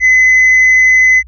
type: tone with tanh clipping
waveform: triangle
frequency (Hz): 2028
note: B6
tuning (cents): +45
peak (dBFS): -5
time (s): 0-1.23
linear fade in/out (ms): 50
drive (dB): 6
effects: added 60 Hz sine -33 dBFS peak until 1.27 s + resampled to 16000 Hz